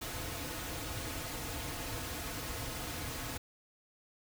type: noise with comb filter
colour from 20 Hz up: pink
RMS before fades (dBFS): -40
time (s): 0.01-3.38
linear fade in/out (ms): 10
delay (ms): 5.1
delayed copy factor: -0.65
effects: none